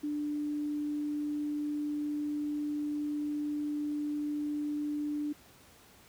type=tone; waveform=sine; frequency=295.7 Hz; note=D4; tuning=12 cents sharp; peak=-31 dBFS; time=0.03-5.33 s; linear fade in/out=10 ms; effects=pink hiss -58 dBFS RMS until 6.08 s + high-pass 60 Hz 12 dB/octave